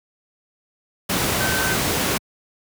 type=tone in noise; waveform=sine; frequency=1536 Hz; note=G6; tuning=36 cents flat; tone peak=-24 dBFS; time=1.4-1.75 s; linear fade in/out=10 ms; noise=pink; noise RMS=-21 dBFS; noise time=1.09-2.18 s; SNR=-6 dB; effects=high-pass 80 Hz 12 dB/octave